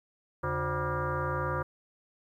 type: tone with frequency modulation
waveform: sine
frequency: 523.3 Hz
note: C5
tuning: in tune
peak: -28 dBFS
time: 0.43-1.63 s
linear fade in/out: 10 ms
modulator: 221 Hz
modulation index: 4.1
effects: 11-bit

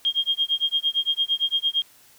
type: tone with tremolo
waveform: sine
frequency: 3228 Hz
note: G#7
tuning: 50 cents flat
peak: -17 dBFS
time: 0.05-1.82 s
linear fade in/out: 0 ms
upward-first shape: sine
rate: 8.8 Hz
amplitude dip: 100%
effects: white hiss -54 dBFS RMS until 2.18 s

